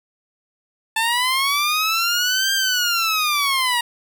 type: linear two-way sweep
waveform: 15% pulse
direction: up then down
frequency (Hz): 880 to 1596 to 940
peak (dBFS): -11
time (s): 0.96-3.81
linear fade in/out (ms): 5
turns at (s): 2.53
effects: none